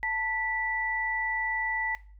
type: tone pair together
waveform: sine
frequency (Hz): 886.4 / 1966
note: A5 / B6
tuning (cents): +13 / -8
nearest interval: octave + major second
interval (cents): 1379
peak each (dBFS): -33 / -28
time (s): 0.03-1.95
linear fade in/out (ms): 0
effects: noise-tail reverb RT60 0.4 s tail -18 dB re dry + added 50 Hz sine -48 dBFS peak until 2.19 s